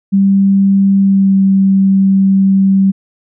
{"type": "tone with pitch glide", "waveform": "sine", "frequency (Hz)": [196, 193.64], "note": ["G3", "G3"], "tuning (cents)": [0, -21], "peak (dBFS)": -6, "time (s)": [0.12, 2.92], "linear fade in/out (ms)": 20, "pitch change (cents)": -21, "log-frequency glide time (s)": [1, 1.37], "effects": []}